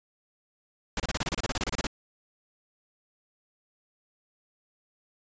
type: noise bursts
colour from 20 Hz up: pink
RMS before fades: -29 dBFS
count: 16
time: 0.97-1.869 s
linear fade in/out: 2 ms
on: 29 ms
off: 29 ms
effects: resampled to 16000 Hz